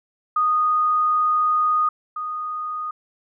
sine tone pair in turn, 1237 / 1237 Hz, D#6 / D#6, -10 / -10 cents, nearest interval unison, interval 0 cents, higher neither, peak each -16 / -25 dBFS, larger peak first, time 0.36-1.89 / 2.16-2.91 s, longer first, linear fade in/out 5 ms, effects none

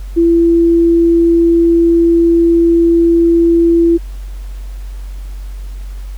sine tone, 336.6 Hz, E4, 36 cents sharp, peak -6 dBFS, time 0.16-3.98 s, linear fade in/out 20 ms, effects added 47 Hz sine -22 dBFS peak until 6.17 s + pink hiss -44 dBFS RMS until 6.17 s

